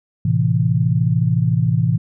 sine chord, A minor, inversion none, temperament equal with one note detuned, 111.34 / 130.81 / 164.81 Hz, A2 / C3 / E3, +21 / 0 / 0 cents, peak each -18 dBFS, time 0.25-1.98 s, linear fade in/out 5 ms, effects none

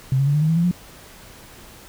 sine tone with pitch steps, 132 / 137.68 / 143.61 / 149.8 / 156.25 / 162.98 / 170 / 177.32 Hz, C3 / C#3 / D3 / D3 / D#3 / E3 / F3 / F3, +16 / -11 / -38 / +35 / +8 / -19 / -46 / +27 cents, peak -15 dBFS, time 0.12-0.712 s, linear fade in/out 2 ms, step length 74 ms, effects pink hiss -44 dBFS RMS until 1.88 s

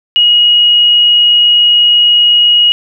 sine tone, 2893 Hz, F#7, 40 cents flat, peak -4 dBFS, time 0.16-2.72 s, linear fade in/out 0 ms, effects none

